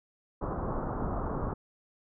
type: low-pass noise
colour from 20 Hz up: pink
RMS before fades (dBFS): -33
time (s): 0.41-1.54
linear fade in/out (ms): 10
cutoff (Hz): 1300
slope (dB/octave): 48
effects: none